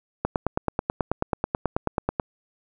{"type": "click train", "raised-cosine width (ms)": 1, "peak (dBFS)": -8, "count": 19, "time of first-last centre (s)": [0.25, 2.198], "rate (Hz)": 9.24, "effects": []}